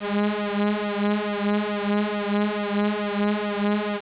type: tone with flanger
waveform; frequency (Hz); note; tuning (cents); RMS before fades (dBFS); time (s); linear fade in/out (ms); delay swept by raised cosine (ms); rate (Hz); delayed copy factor
sawtooth; 206.5; G#3; -10; -24; 0-4.01; 50; 1.5 to 5; 2.3; +1
effects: resampled to 8000 Hz + 7-bit